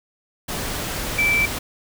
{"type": "tone in noise", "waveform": "sine", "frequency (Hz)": 2329, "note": "D7", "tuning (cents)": -15, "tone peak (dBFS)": -16, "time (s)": [1.18, 1.46], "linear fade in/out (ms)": 10, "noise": "pink", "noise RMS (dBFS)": -27, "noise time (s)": [0.48, 1.59], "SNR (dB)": 8, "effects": []}